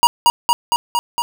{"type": "tone with echo", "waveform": "square", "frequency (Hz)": 952, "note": "A#5", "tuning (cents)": 36, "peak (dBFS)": -7, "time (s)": [0.03, 0.07], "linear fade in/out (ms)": 0, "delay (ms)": 230, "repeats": 5, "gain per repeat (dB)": -2, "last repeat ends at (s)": 1.22, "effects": []}